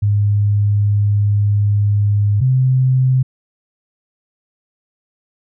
sine tone pair in turn, 102.8 / 129.52 Hz, G#2 / C3, -17 / -17 cents, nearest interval major third, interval 400 cents, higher second, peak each -11 / -10 dBFS, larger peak second, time 0.02-2.41 / 2.41-3.23 s, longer first, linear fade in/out 10 ms, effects none

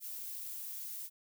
violet noise, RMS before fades -43 dBFS, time 0-1.1 s, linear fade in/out 50 ms, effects none

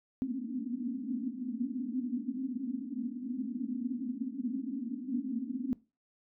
white band-pass noise, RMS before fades -36 dBFS, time 0.22-5.73 s, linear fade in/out 0 ms, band 230 to 270 Hz, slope 96 dB/octave, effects noise-tail reverb RT60 0.3 s tail -22 dB re dry

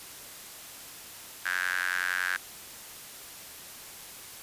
sawtooth tone with high-pass filter, 90.7 Hz, F#2, 34 cents flat, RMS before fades -30 dBFS, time 1.45-2.37 s, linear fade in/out 10 ms, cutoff 1600 Hz, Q 8.8, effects white hiss -45 dBFS RMS until 4.42 s + resampled to 32000 Hz

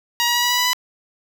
10% pulse tone with pitch steps, 951 / 958.2 / 965.4 / 972.7 / 980 / 987.4 / 994.8 Hz, A#5 / A#5 / B5 / B5 / B5 / B5 / B5, +34 / +47 / -40 / -27 / -14 / -1 / +12 cents, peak -8 dBFS, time 0.2-0.732 s, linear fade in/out 0 ms, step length 76 ms, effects 8-bit

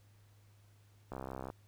click train, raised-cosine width 1 ms, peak -28 dBFS, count 26, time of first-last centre 1.12-1.501 s, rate 65.6 Hz, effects added 102 Hz sine -61 dBFS peak until 1.67 s + pink hiss -71 dBFS RMS until 1.67 s

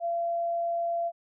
sine tone, 682 Hz, F5, 41 cents flat, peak -26 dBFS, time 0-1.12 s, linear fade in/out 50 ms, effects none

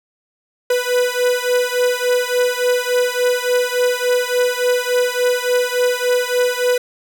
45% pulse beating tone pair, 493 / 496.5 Hz, B4 / B4, -3 / +9 cents, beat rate 3.5 Hz, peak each -18 dBFS, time 0.7-6.78 s, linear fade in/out 5 ms, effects none

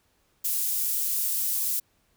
pink high-pass noise, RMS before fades -27 dBFS, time 0.44-1.8 s, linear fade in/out 10 ms, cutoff 12000 Hz, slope 12 dB/octave, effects pink hiss -68 dBFS RMS until 2.16 s

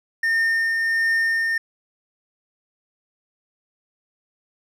triangle tone with tremolo, 1820 Hz, A#6, 42 cents flat, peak -15 dBFS, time 0.23-1.58 s, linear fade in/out 5 ms, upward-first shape triangle, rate 1.4 Hz, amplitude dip 30%, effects none

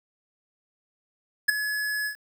square tone with ADSR envelope, 1699 Hz, G#6, 39 cents sharp, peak -14 dBFS, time 1.48-2.16 s, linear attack 13 ms, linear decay 9 ms, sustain -13 dB, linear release 98 ms, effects 8-bit

